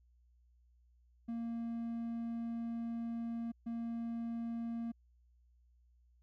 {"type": "tone bursts at uneven times", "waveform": "triangle", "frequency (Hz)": 231.7, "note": "A#3", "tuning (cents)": -10, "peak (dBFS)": -35, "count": 2, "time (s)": [[1.28, 3.52], [3.66, 4.92]], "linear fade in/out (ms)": 10, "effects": ["added 60 Hz sine -65 dBFS peak until 6.22 s"]}